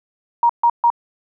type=tone bursts; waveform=sine; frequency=943 Hz; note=A#5; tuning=20 cents sharp; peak=-10 dBFS; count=3; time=0.43-0.902 s; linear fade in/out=2 ms; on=64 ms; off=140 ms; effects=none